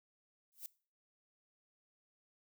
violet noise with exponential growth, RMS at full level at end -41 dBFS, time 0.52-0.66 s, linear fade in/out 0 ms, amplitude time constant 30 ms, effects noise-tail reverb RT60 0.4 s tail -21 dB re dry

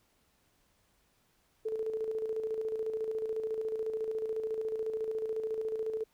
sine tone with tremolo, 440 Hz, A4, in tune, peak -30 dBFS, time 1.65-6.04 s, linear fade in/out 10 ms, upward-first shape square, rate 14 Hz, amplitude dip 45%, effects pink hiss -71 dBFS RMS until 6.13 s

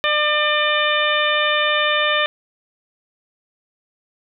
harmonic tone, 599 Hz, D5, 34 cents sharp, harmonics 1 / 2 / 3 / 4 / 5 / 6, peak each -22 / -22 / -21 / -24 / -24 / -24 dBFS, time 0.04-2.26 s, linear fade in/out 0 ms, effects none

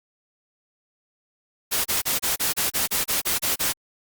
white noise bursts, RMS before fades -23 dBFS, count 12, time 1.71-3.731 s, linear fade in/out 20 ms, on 140 ms, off 31 ms, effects Opus 48 kbps

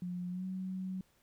sine tone with pitch glide, 178.4 to 187.16 Hz, F3 to F#3, +37 to +20 cents, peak -36 dBFS, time 0.02-1.01 s, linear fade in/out 2 ms, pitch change +83 cents, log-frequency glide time 0.3-0.45 s, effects pink hiss -71 dBFS RMS until 1.22 s

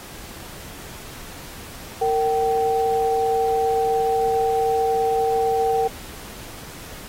sine tone pair together, 458.4 / 769.8 Hz, A#4 / G5, -29 / -32 cents, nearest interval major sixth, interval 897 cents, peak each -20 dBFS, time 2.01-5.88 s, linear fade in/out 10 ms, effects pink hiss -39 dBFS RMS until 7.08 s + AAC 48 kbps

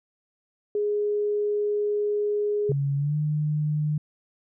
sine tone, 415.3 Hz, G#4, in tune, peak -22 dBFS, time 0.75-2.72 s, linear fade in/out 2 ms
sine tone with pitch glide, 140 to 150.92 Hz, C#3 to D3, +18 to +48 cents, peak -22 dBFS, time 2.69-3.98 s, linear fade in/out 5 ms, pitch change +130 cents, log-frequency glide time 2.96-3.16 s
effects none

